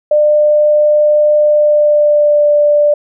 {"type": "tone with pitch glide", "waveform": "sine", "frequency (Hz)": [599, 589.7], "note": ["D5", "D5"], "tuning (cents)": [34, 7], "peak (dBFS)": -6, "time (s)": [0.11, 2.94], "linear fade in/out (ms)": 5, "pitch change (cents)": -27, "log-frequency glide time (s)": [1.42, 2.49], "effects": []}